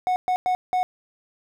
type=tone bursts at uneven times; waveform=triangle; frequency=734 Hz; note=F#5; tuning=14 cents flat; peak=-17 dBFS; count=4; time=0.07-0.16 / 0.28-0.36 / 0.46-0.55 / 0.73-0.83 s; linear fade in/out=0 ms; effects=none

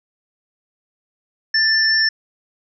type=tone pair together; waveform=sine; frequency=1766 / 5397 Hz; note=A6 / E8; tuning=+6 / +40 cents; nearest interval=octave + perfect fifth; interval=1934 cents; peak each=-16 dBFS; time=1.54-2.09 s; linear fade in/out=5 ms; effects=none

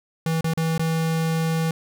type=tone with dropouts; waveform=square; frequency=162.4 Hz; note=E3; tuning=26 cents flat; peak=-21 dBFS; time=0.26-1.71 s; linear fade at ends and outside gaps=2 ms; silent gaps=0.409-0.443 / 0.537-0.574 / 0.779-0.794 s; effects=none

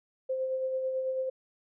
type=tone with tremolo; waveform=sine; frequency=522 Hz; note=C5; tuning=4 cents flat; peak=-27 dBFS; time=0.29-1.3 s; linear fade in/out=10 ms; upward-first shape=sine; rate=9.1 Hz; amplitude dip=35%; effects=none

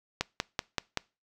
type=click train; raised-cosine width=0.2 ms; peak=-10 dBFS; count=5; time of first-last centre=0.21-0.973 s; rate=5.24 Hz; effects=noise-tail reverb RT60 0.3 s tail -24 dB re dry

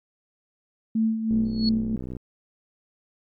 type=tone with tremolo; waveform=sine; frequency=222.2 Hz; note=A3; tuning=17 cents sharp; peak=-18 dBFS; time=0.95-1.96 s; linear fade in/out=5 ms; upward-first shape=sine; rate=3 Hz; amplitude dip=60%
type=click train; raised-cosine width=3 ms; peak=-22 dBFS; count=55; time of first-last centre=1.31-2.167 s; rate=63 Hz
type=tone with exponential growth; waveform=sine; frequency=4359 Hz; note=C#8; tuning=30 cents flat; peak=-22 dBFS; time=1.45-1.69 s; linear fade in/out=2 ms; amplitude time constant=52 ms
effects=MP3 32 kbps

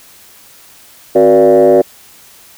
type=tone with frequency modulation; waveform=sine; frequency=477 Hz; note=A#4; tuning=40 cents sharp; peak=-3 dBFS; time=1.15-1.82 s; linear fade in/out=10 ms; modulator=105 Hz; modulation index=1.6; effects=tanh soft clip ceiling 0 dBFS + white hiss -41 dBFS RMS until 2.57 s

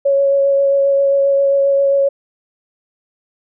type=tone with vibrato; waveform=sine; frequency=554.4 Hz; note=C#5; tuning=in tune; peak=-10 dBFS; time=0.05-2.09 s; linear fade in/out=10 ms; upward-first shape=sine; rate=7.5 Hz; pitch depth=11 cents each way; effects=none

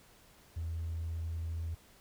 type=tone with hard clipping; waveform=sine; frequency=82.41 Hz; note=E2; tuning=in tune; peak=-35 dBFS; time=0.56-1.75 s; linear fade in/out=10 ms; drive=1 dB; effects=pink hiss -61 dBFS RMS until 2 s

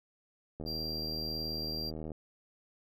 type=click train; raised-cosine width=2 ms; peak=-28 dBFS; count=120; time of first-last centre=0.6-2.118 s; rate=78.4 Hz
type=tone; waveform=triangle; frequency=4737 Hz; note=D8; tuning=14 cents sharp; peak=-35 dBFS; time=0.66-1.91 s; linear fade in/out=20 ms
effects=none

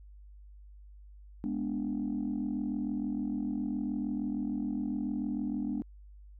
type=chord; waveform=sine; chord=G# diminished; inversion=none; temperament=equal; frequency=207.7 / 246.9 / 293.7 Hz; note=G#3 / B3 / D4; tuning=0 / 0 / 0 cents; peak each=-34 dBFS; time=1.44-5.82 s; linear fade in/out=0 ms; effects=tanh soft clip ceiling -25 dBFS + added 50 Hz sine -49 dBFS peak until 6.39 s

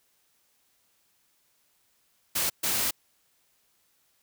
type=noise bursts at uneven times; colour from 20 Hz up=white; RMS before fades=-27 dBFS; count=2; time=2.35-2.5 / 2.63-2.91 s; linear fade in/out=10 ms; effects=white hiss -69 dBFS RMS until 4.22 s

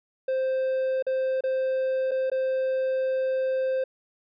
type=tone with dropouts; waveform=triangle; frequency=523.3 Hz; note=C5; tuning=in tune; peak=-21 dBFS; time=0.28-3.84 s; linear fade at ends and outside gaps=5 ms; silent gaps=1.025-1.066 / 1.408-1.437 / 2.111-2.115 / 2.3-2.316 s; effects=resampled to 11025 Hz

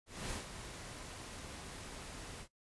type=noise with ADSR envelope; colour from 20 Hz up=pink; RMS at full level=-40 dBFS; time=0.06-2.48 s; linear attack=250 ms; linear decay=130 ms; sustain=-8 dB; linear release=76 ms; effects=noise-tail reverb RT60 0.1 s tail -17 dB re dry + resampled to 24000 Hz

